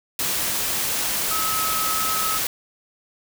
sine tone in noise, 1286 Hz, E6, 43 cents flat, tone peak -25 dBFS, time 1.31-2.38 s, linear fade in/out 2 ms, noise white, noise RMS -24 dBFS, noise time 0.19-2.47 s, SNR -4 dB, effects none

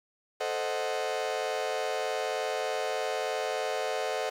40% pulse chord, A diminished seventh, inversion none, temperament equal, 440 / 523.3 / 622.3 / 740 Hz, A4 / C5 / Eb5 / Gb5, 0 / 0 / 0 / 0 cents, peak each -34 dBFS, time 0.4-4.3 s, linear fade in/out 10 ms, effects low-pass 7000 Hz 12 dB/octave + 9-bit

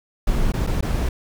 brown noise with dropouts, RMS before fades -20 dBFS, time 0.27-1.09 s, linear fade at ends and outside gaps 5 ms, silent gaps 0.521-0.537 / 0.667-0.671 / 0.809-0.825 s, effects none

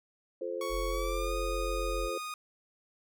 sine chord, F major, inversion none, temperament just, 349.2 / 436.5 / 523.8 Hz, F4 / A4 / C5, 0 / -14 / +2 cents, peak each -39 / -38 / -36 dBFS, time 0.41-2.18 s, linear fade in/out 5 ms
sawtooth tone with pitch glide, 1114 to 1236.1 Hz, C#6 to D#6, +8 to -12 cents, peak -33 dBFS, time 0.61-2.34 s, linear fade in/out 2 ms, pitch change +180 cents, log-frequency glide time 0.89-1.34 s
sine tone, 44.59 Hz, F1, 37 cents sharp, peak -33 dBFS, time 0.69-2.1 s, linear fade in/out 50 ms
effects none

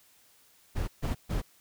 brown noise bursts, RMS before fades -30 dBFS, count 3, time 0.75-1.42 s, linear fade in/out 20 ms, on 130 ms, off 140 ms, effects white hiss -62 dBFS RMS until 1.6 s

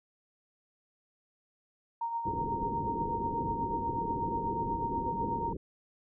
sine tone with tremolo, 928 Hz, A#5, 8 cents flat, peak -29 dBFS, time 2.01-5.53 s, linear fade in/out 5 ms, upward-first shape triangle, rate 8.2 Hz, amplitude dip 55%
white low-pass noise, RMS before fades -37 dBFS, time 2.25-5.57 s, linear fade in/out 5 ms, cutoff 490 Hz, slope 96 dB/octave
effects none

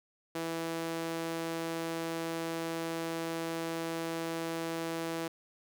sawtooth tone with high-pass filter, 164.9 Hz, E3, 1 cent sharp, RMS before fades -36 dBFS, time 0.35-5.28 s, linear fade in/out 5 ms, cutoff 340 Hz, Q 1.3, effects none

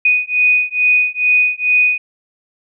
sine beating tone pair, 2483 / 2485.3 Hz, D#7 / D#7, -4 / -3 cents, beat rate 2.3 Hz, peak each -14 / -14 dBFS, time 0.05-1.98 s, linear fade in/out 5 ms, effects none

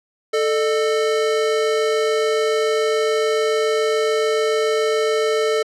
square tone pair together, 440 / 606.6 Hz, A4 / D#5, 0 / -44 cents, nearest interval tritone, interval 556 cents, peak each -18 / -24 dBFS, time 0.33-5.63 s, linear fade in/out 10 ms, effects low-pass 7000 Hz 12 dB/octave

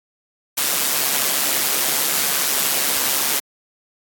white noise with amplitude modulation, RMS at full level -17 dBFS, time 0.57-3.4 s, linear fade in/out 10 ms, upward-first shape sine, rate 139 Hz, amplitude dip 50%, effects high-pass 200 Hz 12 dB/octave + AAC 64 kbps

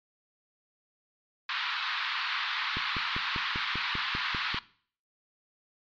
pink band-pass noise, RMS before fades -32 dBFS, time 1.49-4.59 s, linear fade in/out 2 ms, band 1000 to 4300 Hz, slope 48 dB/octave
click train, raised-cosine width 3 ms, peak -23 dBFS, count 10, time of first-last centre 2.77-4.545 s, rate 5.07 Hz
effects noise-tail reverb RT60 0.5 s tail -20 dB re dry + MP3 64 kbps

